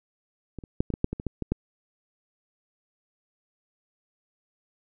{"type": "clicks", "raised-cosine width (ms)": 3, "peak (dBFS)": [-23, -29, -9, -18, -15, -8, -17, -20, -15, -16, -11], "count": 11, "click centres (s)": [0.587, 0.638, 0.805, 0.903, 0.939, 1.044, 1.13, 1.199, 1.267, 1.423, 1.52], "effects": []}